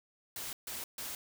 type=noise bursts; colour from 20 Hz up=white; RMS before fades=-41 dBFS; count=3; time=0.36-1.15 s; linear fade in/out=2 ms; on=170 ms; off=140 ms; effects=none